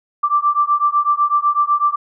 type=beating tone pair; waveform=sine; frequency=1170 / 1178 Hz; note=D6 / D6; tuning=-7 / +5 cents; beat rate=8 Hz; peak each=-16 dBFS; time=0.23-1.96 s; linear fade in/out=10 ms; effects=none